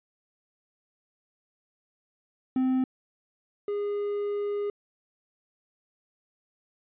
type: tone pair in turn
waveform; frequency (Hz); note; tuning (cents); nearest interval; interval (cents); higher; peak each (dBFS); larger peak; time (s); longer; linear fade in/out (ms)
triangle; 258.9 / 409.8; C4 / G#4; -18 / -23; minor sixth; 795; second; -20 / -25; first; 2.56-2.84 / 3.68-4.7; second; 2
effects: resampled to 8000 Hz